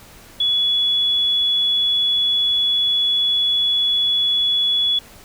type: tone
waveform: sine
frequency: 3395 Hz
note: G#7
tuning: 37 cents sharp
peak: -15 dBFS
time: 0.4-4.99 s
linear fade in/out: 5 ms
effects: pink hiss -44 dBFS RMS until 5.24 s